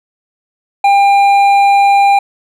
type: tone with hard clipping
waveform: sine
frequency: 799 Hz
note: G5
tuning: 33 cents sharp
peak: -7 dBFS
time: 0.84-2.19 s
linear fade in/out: 5 ms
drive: 7 dB
effects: none